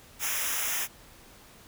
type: noise with comb filter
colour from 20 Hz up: white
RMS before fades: -30 dBFS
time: 0.19-0.88 s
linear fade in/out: 50 ms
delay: 0.23 ms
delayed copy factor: -0.95
effects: pink hiss -53 dBFS RMS until 1.67 s